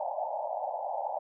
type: band-pass noise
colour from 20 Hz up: white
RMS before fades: -34 dBFS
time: 0-1.19 s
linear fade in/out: 5 ms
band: 570 to 880 Hz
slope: 96 dB/octave
effects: none